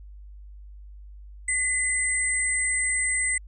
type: tone pair together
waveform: sine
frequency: 2023 / 8132 Hz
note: B6 / B8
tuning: +41 / +50 cents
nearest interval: 2 octaves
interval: 2409 cents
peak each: -25 dBFS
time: 1.48-3.38 s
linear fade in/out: 5 ms
effects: added 50 Hz sine -41 dBFS peak until 3.47 s